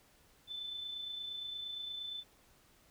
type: tone with amplitude modulation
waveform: sine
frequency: 3520 Hz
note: A7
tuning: in tune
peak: -38 dBFS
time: 0.47-2.24 s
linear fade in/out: 50 ms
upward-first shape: sine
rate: 28.6 Hz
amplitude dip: 40%
effects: pink hiss -66 dBFS RMS until 2.9 s